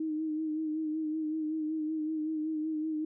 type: tone with vibrato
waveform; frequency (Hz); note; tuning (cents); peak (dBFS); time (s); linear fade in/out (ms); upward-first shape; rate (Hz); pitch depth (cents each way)
sine; 311.8; D#4; +4; -30; 0-3.05; 5; sine; 5.3; 37
effects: none